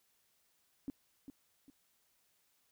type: tone with echo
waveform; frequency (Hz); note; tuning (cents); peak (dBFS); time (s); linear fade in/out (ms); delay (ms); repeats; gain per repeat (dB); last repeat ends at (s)
sine; 277.1; C#4; -1; -36; 0.88-0.9; 0; 400; 2; -9; 1.7
effects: white hiss -75 dBFS RMS until 2.71 s